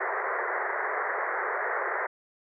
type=band-pass noise; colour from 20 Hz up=white; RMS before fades=-30 dBFS; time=0-2.07 s; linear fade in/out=10 ms; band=370 to 2000 Hz; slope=96 dB/octave; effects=none